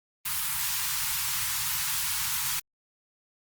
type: band-stop noise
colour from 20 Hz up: white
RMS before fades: -29 dBFS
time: 0.25-2.6 s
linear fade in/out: 10 ms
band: 170 to 840 Hz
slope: 96 dB/octave
effects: Opus 32 kbps